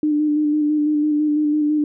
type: tone with vibrato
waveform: sine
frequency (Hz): 300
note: D4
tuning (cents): +37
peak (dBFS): -15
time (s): 0.03-1.84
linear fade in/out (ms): 2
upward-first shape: square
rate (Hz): 6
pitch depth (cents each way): 20
effects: none